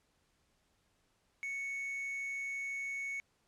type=tone with quantisation; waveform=triangle; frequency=2217 Hz; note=C#7; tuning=in tune; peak=-35 dBFS; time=1.43-3.2 s; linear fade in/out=0 ms; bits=10; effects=pink hiss -75 dBFS RMS until 3.47 s + low-pass 10000 Hz 12 dB/octave